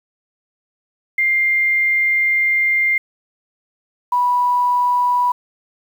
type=tone pair in turn; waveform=sine; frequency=2100 / 981.4 Hz; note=C7 / B5; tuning=+6 / -11 cents; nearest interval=octave + minor second; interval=1317 cents; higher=first; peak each=-13 dBFS; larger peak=neither; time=1.18-2.98 / 4.12-5.32 s; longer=first; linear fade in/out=5 ms; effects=7-bit